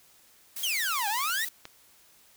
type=noise; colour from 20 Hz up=blue; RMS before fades=-36 dBFS; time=0.56-1.49 s; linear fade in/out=5 ms
type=exponential two-way sweep; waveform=sawtooth; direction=down then up; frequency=3322 to 789 to 1978 Hz; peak=-24 dBFS; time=0.63-1.45 s; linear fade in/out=5 ms; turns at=1.08 s
type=clicks; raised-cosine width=0.2 ms; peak=-25 / -23 dBFS; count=2; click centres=1.298 / 1.654 s
effects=white hiss -59 dBFS RMS until 2.36 s